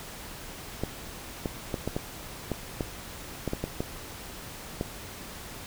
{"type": "clicks", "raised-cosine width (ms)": 2, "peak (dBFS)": -15, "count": 12, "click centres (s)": [0.836, 1.458, 1.742, 1.876, 1.965, 2.517, 2.808, 3.477, 3.534, 3.64, 3.805, 4.811], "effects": ["pink hiss -42 dBFS RMS until 5.66 s"]}